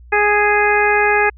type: harmonic tone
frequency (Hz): 415.3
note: G#4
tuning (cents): 0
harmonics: 1 / 2 / 3 / 4 / 5 / 6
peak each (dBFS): -17 / -17 / -23 / -17 / -20 / -21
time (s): 0.12-1.3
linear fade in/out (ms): 10
effects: added 60 Hz sine -38 dBFS peak until 1.37 s